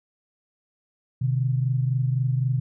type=tone pair together; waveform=sine; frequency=126.13 / 150 Hz; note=B2 / D3; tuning=+37 / +37 cents; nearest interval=minor third; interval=300 cents; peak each=-21 / -27 dBFS; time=1.21-2.6 s; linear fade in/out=10 ms; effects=none